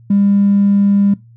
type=tone with tanh clipping; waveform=triangle; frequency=200.6 Hz; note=G3; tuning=40 cents sharp; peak=-8 dBFS; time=0.1-1.14 s; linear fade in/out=5 ms; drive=1 dB; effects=noise-tail reverb RT60 0.2 s tail -20 dB re dry + added 116 Hz sine -40 dBFS peak until 1.36 s